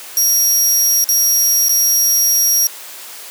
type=tone with dropouts; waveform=25% pulse; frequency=5660 Hz; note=F8; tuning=22 cents sharp; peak=-6 dBFS; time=0.17-2.67 s; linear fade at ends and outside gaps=1 ms; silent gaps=1.042-1.089 / 1.685-1.693 s; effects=white hiss -33 dBFS RMS until 3.3 s + high-pass 400 Hz 12 dB/octave